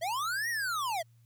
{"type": "linear two-way sweep", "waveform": "square", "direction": "up then down", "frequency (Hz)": [616, 1933, 616], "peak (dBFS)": -31, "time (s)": [0.01, 1.03], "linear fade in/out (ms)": 20, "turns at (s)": 0.49, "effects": ["added 116 Hz sine -58 dBFS peak until 1.25 s", "white hiss -75 dBFS RMS until 1.25 s"]}